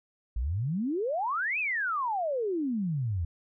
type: exponential two-way sweep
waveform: sine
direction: up then down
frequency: 51.91 to 2645 to 79 Hz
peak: -27 dBFS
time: 0.36-3.25 s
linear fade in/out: 5 ms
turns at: 1.59 s
effects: none